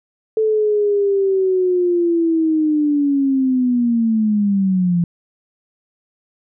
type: linear sweep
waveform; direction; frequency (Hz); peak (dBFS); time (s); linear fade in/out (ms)
sine; down; 440.4 to 169.5; -13; 0.37-5.04; 2
effects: none